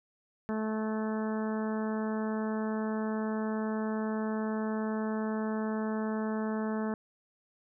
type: harmonic tone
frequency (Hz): 217.6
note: A3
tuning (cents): -19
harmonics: 1 / 2 / 3 / 4 / 5 / 6 / 7 / 8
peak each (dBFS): -31 / -37 / -41 / -43 / -45 / -47 / -48 / -49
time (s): 0.49-6.94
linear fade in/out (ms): 0
effects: none